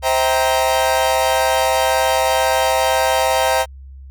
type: chord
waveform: 40% pulse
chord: C dominant seventh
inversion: none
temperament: equal with one note detuned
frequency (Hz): 523.3 / 646.4 / 784 / 932.3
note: C5 / E5 / G5 / Bb5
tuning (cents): 0 / -34 / 0 / 0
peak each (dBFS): -19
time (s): 0.02-3.66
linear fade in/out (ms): 50
effects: added 67 Hz sine -34 dBFS peak until 4.1 s